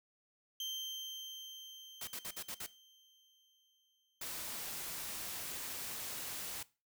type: tone with exponential decay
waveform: 35% pulse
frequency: 3136 Hz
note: G7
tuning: in tune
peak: -36 dBFS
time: 0.6-4.28 s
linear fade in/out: 2 ms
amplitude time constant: 800 ms
type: noise bursts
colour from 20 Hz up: white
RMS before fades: -43 dBFS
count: 6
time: 2.01-2.664 s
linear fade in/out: 5 ms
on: 64 ms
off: 54 ms
type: noise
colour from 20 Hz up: white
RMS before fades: -43 dBFS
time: 4.21-6.63 s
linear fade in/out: 5 ms
effects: noise-tail reverb RT60 0.3 s tail -19 dB re dry